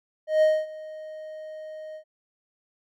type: tone with ADSR envelope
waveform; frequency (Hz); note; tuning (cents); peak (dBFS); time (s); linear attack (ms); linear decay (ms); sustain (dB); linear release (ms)
triangle; 622.3; D#5; 0; -13; 0.27-2.04; 150; 240; -21; 85
effects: none